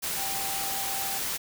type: tone in noise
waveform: sine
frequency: 784 Hz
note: G5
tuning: in tune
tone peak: -36 dBFS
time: 0.16-1.19 s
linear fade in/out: 20 ms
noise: white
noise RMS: -31 dBFS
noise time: 0.02-1.38 s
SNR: -8 dB
effects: none